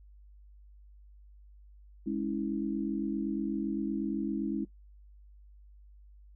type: chord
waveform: sine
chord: C# minor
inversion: second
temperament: equal with one note detuned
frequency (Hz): 207.7 / 277.2 / 325.1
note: G#3 / C#4 / E4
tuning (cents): 0 / 0 / -24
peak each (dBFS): -34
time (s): 2.06-4.65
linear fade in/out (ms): 10
effects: noise-tail reverb RT60 0.1 s tail -17 dB re dry + added 50 Hz sine -52 dBFS peak until 6.35 s